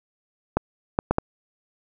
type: clicks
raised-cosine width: 1 ms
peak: -5 dBFS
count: 4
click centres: 0.57 / 0.989 / 1.11 / 1.184 s
effects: none